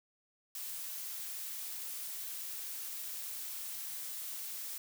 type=noise; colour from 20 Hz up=blue; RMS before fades=-42 dBFS; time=0.55-4.78 s; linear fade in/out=2 ms; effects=none